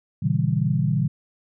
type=chord; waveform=sine; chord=A# diminished seventh; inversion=none; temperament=equal with one note detuned; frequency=116.54 / 138.59 / 161.24 / 196 Hz; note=A#2 / C#3 / E3 / G3; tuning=0 / 0 / -38 / 0 cents; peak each=-25 / -23 / -23 / -27 dBFS; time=0.22-1.08 s; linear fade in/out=10 ms; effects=none